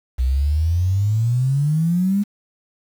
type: exponential sweep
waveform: sine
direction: up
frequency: 61.2 to 208 Hz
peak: -15 dBFS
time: 0.18-2.24 s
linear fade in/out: 20 ms
effects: 7-bit